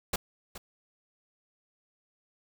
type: noise with echo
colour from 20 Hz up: pink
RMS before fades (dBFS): -29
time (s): 0.13-0.16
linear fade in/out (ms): 5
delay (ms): 420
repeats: 1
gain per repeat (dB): -14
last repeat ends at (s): 0.58
effects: none